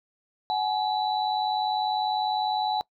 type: tone cluster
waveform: sine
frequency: 745 / 845 / 3955 Hz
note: F#5 / G#5 / B7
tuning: +12 / +30 / +2 cents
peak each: -28 / -26 / -33 dBFS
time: 0.5-2.81 s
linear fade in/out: 0 ms
effects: noise-tail reverb RT60 0.1 s tail -22 dB re dry